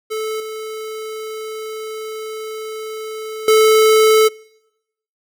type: tone with level steps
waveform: square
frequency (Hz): 435.9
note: A4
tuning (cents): -16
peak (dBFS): -21 / -26 / -9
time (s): 0.1-4.29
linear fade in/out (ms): 20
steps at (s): 0.4 / 3.48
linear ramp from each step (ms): 2
effects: noise-tail reverb RT60 0.9 s tail -26 dB re dry